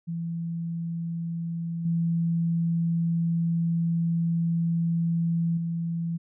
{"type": "tone with level steps", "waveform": "sine", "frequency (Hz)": 167.5, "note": "E3", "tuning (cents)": 28, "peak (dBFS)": [-28, -22, -26], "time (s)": [0.07, 6.18], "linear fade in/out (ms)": 20, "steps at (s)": [1.85, 5.57], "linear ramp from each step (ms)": 5, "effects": []}